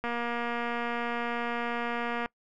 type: click train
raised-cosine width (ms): 0.5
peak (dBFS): -18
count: 527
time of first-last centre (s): 0.04-2.259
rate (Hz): 237
effects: noise-tail reverb RT60 0.1 s tail -24 dB re dry